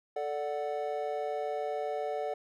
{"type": "chord", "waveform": "triangle", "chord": "D major", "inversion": "second", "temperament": "equal", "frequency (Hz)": [440, 587.3, 740], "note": ["A4", "D5", "F#5"], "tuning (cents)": [0, 0, 0], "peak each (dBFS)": -34, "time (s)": [0.16, 2.34], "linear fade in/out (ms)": 5, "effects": []}